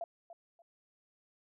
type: tone with echo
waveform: sine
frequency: 679 Hz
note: F5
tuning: 49 cents flat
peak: -36 dBFS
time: 0.01-0.04 s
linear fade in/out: 2 ms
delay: 290 ms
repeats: 2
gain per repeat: -12 dB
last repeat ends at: 0.62 s
effects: none